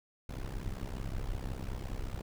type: noise with amplitude modulation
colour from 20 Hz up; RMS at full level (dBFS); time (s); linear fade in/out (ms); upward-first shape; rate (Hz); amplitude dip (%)
brown; -34; 0.29-2.22; 5; sine; 65.3; 90
effects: none